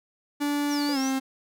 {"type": "tone with pitch glide", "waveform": "45% pulse", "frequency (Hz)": [290, 265.9], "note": ["D4", "C4"], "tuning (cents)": [-22, 28], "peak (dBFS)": -24, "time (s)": [0.4, 1.2], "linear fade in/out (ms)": 20, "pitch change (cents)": -150, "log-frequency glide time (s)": [0.92, 0.98]}
{"type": "exponential two-way sweep", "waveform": "sine", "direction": "down then up", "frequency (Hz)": [6400, 4320, 6400], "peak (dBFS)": -33, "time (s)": [0.68, 1.13], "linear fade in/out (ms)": 50, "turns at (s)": 0.83}
{"type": "tone with exponential decay", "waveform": "sine", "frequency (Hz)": 519, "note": "C5", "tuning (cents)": -14, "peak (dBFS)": -33, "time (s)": [0.89, 1.11], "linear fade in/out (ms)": 0, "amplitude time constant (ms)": 46}
{"effects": []}